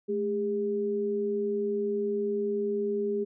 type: tone pair together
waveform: sine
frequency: 215.2 / 405.4 Hz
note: A3 / G#4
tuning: -38 / -42 cents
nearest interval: major seventh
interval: 1096 cents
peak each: -33 / -27 dBFS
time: 0.08-3.25 s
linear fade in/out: 20 ms
effects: none